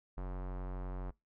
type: tone with low-pass filter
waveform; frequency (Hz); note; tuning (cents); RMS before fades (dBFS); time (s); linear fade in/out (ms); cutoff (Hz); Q
square; 46; F#1; -9; -40; 0.17-1.11; 10; 1100; 1.4
effects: noise-tail reverb RT60 0.2 s tail -23 dB re dry